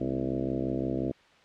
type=harmonic tone with a mistuned harmonic; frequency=65.7 Hz; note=C2; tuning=8 cents sharp; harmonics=1 / 2 / 3 / 4 / 5 / 6 / 7 / 8 / 9 / 10; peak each=-42 / -36 / -38 / -33 / -33 / -38 / -40 / -41 / -41 / -42 dBFS; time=0-1.12 s; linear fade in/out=10 ms; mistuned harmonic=3; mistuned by=+86 cents; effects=white hiss -58 dBFS RMS until 1.44 s + low-pass 3000 Hz 12 dB/octave